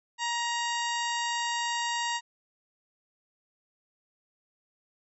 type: harmonic tone with a mistuned harmonic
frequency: 943 Hz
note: A#5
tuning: 20 cents sharp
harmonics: 1 / 2 / 3 / 4 / 5 / 6 / 7 / 8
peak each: -31 / -34 / -37 / -39 / -41 / -44 / -43 / -40 dBFS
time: 0.18-2.21 s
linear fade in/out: 50 ms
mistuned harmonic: 5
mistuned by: -27 cents
effects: none